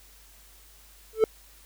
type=tone with exponential growth; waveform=triangle; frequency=440 Hz; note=A4; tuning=in tune; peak=-10 dBFS; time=1.13-1.24 s; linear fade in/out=1 ms; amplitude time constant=23 ms; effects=added 50 Hz sine -55 dBFS peak until 1.65 s + white hiss -55 dBFS RMS until 1.65 s